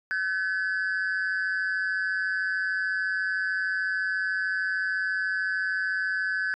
sine tone pair together, 1521 / 1707.3 Hz, F#6 / G#6, +47 / +47 cents, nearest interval major second, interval 200 cents, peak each -25 / -27 dBFS, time 0.11-6.54 s, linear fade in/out 0 ms, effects tanh soft clip ceiling -22 dBFS

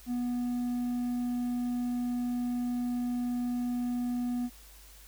sine tone with hard clipping, 244.3 Hz, B3, 19 cents flat, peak -30 dBFS, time 0.06-4.5 s, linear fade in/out 50 ms, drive 3 dB, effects added 50 Hz sine -53 dBFS peak until 5.07 s + white hiss -55 dBFS RMS until 5.07 s

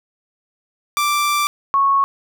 sawtooth / sine tone pair in turn, 1174.7 / 1103 Hz, D6 / C#6, 0 / -9 cents, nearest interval minor second, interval 109 cents, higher first, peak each -12 dBFS, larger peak neither, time 0.97-1.47 / 1.74-2.04 s, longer first, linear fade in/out 0 ms, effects none

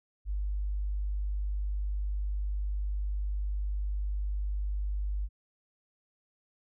sine tone, 50 Hz, G1, 35 cents sharp, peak -29 dBFS, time 0.25-5.29 s, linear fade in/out 50 ms, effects none

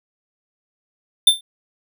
square tone with exponential decay, 3569 Hz, A7, 24 cents sharp, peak -5 dBFS, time 1.27-1.41 s, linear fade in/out 5 ms, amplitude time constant 30 ms, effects none

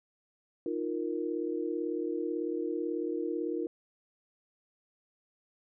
sine chord, Eb suspended second, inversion none, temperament equal, 311.1 / 349.2 / 466.2 Hz, Eb4 / F4 / Bb4, 0 / 0 / 0 cents, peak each -35 / -34 / -36 dBFS, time 0.66-3.67 s, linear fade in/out 2 ms, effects none

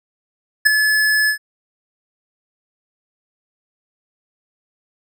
square tone with ADSR envelope, 1718 Hz, A6, 42 cents flat, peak -6 dBFS, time 0.65-1.38 s, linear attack 17 ms, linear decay 7 ms, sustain -8 dB, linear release 94 ms, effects none

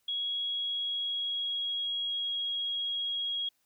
sine tone with pitch glide, 3322 to 3295 Hz, G#7 to G#7, 0 to -14 cents, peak -30 dBFS, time 0.08-3.49 s, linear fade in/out 5 ms, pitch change -14 cents, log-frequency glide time 0.42-2.34 s, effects white hiss -74 dBFS RMS until 3.65 s

